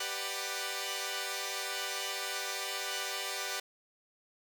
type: chord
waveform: 5% pulse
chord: G major seventh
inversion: none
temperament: equal with one note detuned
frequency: 392 / 493.9 / 591.8 / 740 Hz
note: G4 / B4 / D5 / F#5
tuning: 0 / 0 / +13 / 0 cents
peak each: -29 dBFS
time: 0-3.6 s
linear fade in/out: 5 ms
effects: none